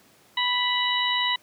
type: harmonic tone with a mistuned harmonic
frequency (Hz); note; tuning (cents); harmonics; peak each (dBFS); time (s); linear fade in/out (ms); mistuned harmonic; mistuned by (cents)
987.8; B5; 0; 1 / 2 / 3 / 4; -27 / -27 / -27 / -27; 0.37-1.36; 5; 4; -36
effects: pink hiss -57 dBFS RMS until 1.42 s + high-pass 150 Hz 12 dB/octave